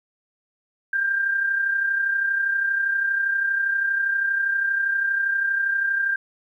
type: tone pair together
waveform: sine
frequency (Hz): 1589.5 / 1622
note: G6 / G#6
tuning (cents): +24 / -41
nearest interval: unison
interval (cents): 35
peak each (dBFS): -20 / -30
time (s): 0.93-6.16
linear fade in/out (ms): 5
effects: 10-bit